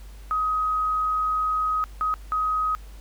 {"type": "tone bursts at uneven times", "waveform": "sine", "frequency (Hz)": 1261, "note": "D#6", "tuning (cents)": 23, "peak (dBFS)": -21, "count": 3, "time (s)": [[0.31, 1.84], [2.01, 2.14], [2.32, 2.75]], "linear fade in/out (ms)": 0, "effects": ["added 50 Hz sine -39 dBFS peak until 3 s", "pink hiss -53 dBFS RMS until 3 s"]}